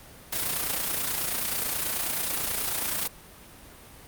white noise with amplitude modulation, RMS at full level -26 dBFS, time 0.32-3.08 s, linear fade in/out 10 ms, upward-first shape sine, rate 29.3 Hz, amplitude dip 55%, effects pink hiss -48 dBFS RMS until 4.07 s + Opus 32 kbps

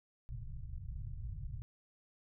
pink low-pass noise, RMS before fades -43 dBFS, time 0.29-1.62 s, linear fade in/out 0 ms, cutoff 140 Hz, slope 48 dB/octave, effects none

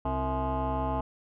sine tone with frequency modulation, 456.7 Hz, A#4, 36 cents flat, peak -25 dBFS, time 0.05-1.01 s, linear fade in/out 5 ms, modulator 196 Hz, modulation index 2.9, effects tanh soft clip ceiling -24 dBFS

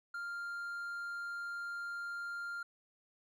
triangle tone, 1396.9 Hz, F6, in tune, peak -37 dBFS, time 0.14-2.63 s, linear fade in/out 5 ms, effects none

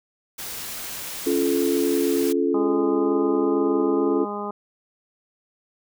white noise, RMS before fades -33 dBFS, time 0.38-2.33 s, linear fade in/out 10 ms
sine chord, Db augmented, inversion none, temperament just, 277.2 / 346.5 / 433.1 Hz, Db4 / F4 / A4, 0 / -14 / -27 cents, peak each -23 / -23 / -23 dBFS, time 1.26-4.25 s, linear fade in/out 10 ms
harmonic tone, 205.6 Hz, G#3, 17 cents flat, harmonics 1 / 2 / 3 / 4 / 5 / 6, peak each -33 / -32 / -37 / -34 / -35 / -34 dBFS, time 2.54-4.51 s, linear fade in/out 5 ms
effects none

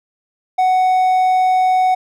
triangle tone, 743 Hz, F#5, 7 cents sharp, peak -9 dBFS, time 0.58-1.95 s, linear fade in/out 10 ms, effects none

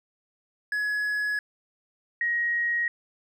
triangle / sine tone pair in turn, 1687 / 1888.2 Hz, G#6 / A#6, +27 / +22 cents, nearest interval major second, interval 195 cents, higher second, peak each -23 dBFS, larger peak neither, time 0.72-1.39 / 2.21-2.88 s, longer neither, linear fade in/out 2 ms, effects none

